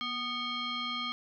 sine tone with frequency modulation, 2225 Hz, C#7, 6 cents sharp, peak -32 dBFS, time 0.01-1.12 s, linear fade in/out 0 ms, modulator 992 Hz, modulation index 1.7, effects none

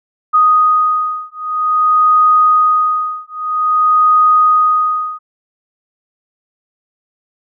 sine beating tone pair, 1244.5 / 1245.01 Hz, D#6 / D#6, 0 / +1 cents, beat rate 0.51 Hz, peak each -12 dBFS, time 0.33-5.19 s, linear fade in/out 20 ms, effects none

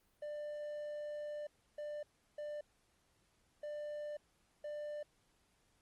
triangle tone bursts at uneven times, 594 Hz, D5, 20 cents sharp, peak -39 dBFS, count 5, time 0.22-1.47 / 1.78-2.03 / 2.38-2.61 / 3.63-4.17 / 4.64-5.03 s, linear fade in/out 5 ms, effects pink hiss -75 dBFS RMS until 5.81 s + Opus 32 kbps

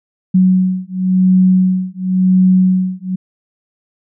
sine beating tone pair, 185 / 185.94 Hz, F#3 / F#3, 0 / +9 cents, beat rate 0.94 Hz, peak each -12 dBFS, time 0.34-3.16 s, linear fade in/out 10 ms, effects none

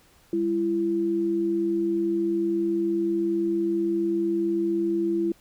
sine tone pair together, 201.1 / 336.7 Hz, G3 / E4, +44 / +37 cents, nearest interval major sixth, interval 893 cents, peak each -31 / -22 dBFS, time 0.33-5.32 s, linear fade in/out 2 ms, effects pink hiss -58 dBFS RMS until 5.4 s

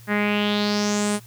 sawtooth tone with low-pass filter sweep, 207.3 Hz, G#3, 3 cents flat, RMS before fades -22 dBFS, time 0.07-1.2 s, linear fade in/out 50 ms, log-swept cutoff 1800 to 9800 Hz, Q 4.4, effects added 117 Hz sine -44 dBFS peak until 1.26 s + white hiss -51 dBFS RMS until 1.26 s

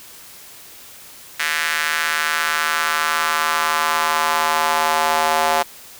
square tone with high-pass filter sweep, 78.7 Hz, D#2, 20 cents sharp, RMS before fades -19 dBFS, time 1.39-5.63 s, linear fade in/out 10 ms, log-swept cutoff 1800 to 750 Hz, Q 2.3, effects white hiss -41 dBFS RMS until 5.99 s

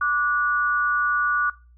sine tone pair together, 1169.1 / 1459 Hz, D6 / F#6, -8 / -25 cents, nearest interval major third, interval 383 cents, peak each -23 / -22 dBFS, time 0.01-1.5 s, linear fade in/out 5 ms, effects noise-tail reverb RT60 0.3 s tail -18 dB re dry + added 60 Hz sine -49 dBFS peak until 1.77 s

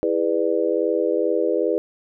sine chord, E dominant seventh, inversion none, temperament just, 329.6 / 412 / 494.4 / 593.3 Hz, E4 / G#4 / B4 / D5, 0 / -14 / +2 / +18 cents, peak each -24 / -23 / -22 / -26 dBFS, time 0.03-1.78 s, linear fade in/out 0 ms, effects none

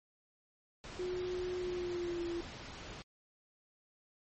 pink noise, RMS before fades -47 dBFS, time 0.84-3.02 s, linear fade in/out 0 ms
sine tone with pitch glide, 362.5 to 342.2 Hz, F#4 to F4, -35 to -35 cents, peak -35 dBFS, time 0.99-2.41 s, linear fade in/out 5 ms, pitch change -100 cents, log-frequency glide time 1.58-2.28 s
effects low-pass 6000 Hz 12 dB/octave + MP3 32 kbps

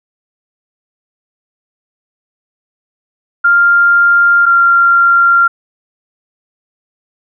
sine tone pair in turn, 1396.9 / 1384 Hz, F6 / F6, 0 / -16 cents, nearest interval unison, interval 16 cents, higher first, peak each -5 dBFS, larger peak neither, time 3.44-4.46 / 4.46-5.48 s, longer neither, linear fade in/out 10 ms, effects none

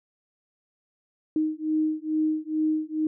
sine beating tone pair, 310 / 312.3 Hz, D#4 / D#4, -6 / +7 cents, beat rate 2.3 Hz, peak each -26 dBFS, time 1.36-3.07 s, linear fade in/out 2 ms, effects none

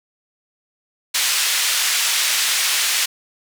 pink band-pass noise, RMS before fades -19 dBFS, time 1.14-3.06 s, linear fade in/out 10 ms, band 2200 to 11000 Hz, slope 12 dB/octave, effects none

